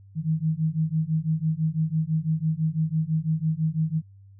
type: beating tone pair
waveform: sine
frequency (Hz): 155.5 / 161.5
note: D#3 / E3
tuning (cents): -1 / -35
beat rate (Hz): 6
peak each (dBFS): -25 / -25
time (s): 0.15-4.02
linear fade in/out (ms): 50
effects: added 98 Hz sine -47 dBFS peak until 4.39 s